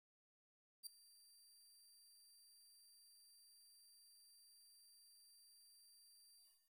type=tone with ADSR envelope; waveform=20% pulse; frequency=4699 Hz; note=D8; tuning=in tune; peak=-40 dBFS; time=0.83-6.73 s; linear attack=36 ms; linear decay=5 ms; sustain=-21 dB; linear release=360 ms; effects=13-bit